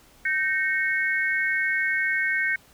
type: tone cluster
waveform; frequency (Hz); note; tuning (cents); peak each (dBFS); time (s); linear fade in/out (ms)
sine; 1553 / 1850 / 2194; G6 / A#6 / C#7; -17 / -14 / -18; -26; 0.25-2.56; 5
effects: pink hiss -55 dBFS RMS until 2.73 s